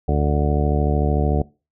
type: harmonic tone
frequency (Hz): 73.42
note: D2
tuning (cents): 0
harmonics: 1 / 2 / 3 / 4 / 5 / 6 / 7 / 8 / 9 / 10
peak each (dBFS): -19 / -22 / -27 / -28 / -29 / -26 / -38 / -29 / -37 / -28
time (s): 0.08-1.42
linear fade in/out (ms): 5
effects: noise-tail reverb RT60 0.3 s tail -22 dB re dry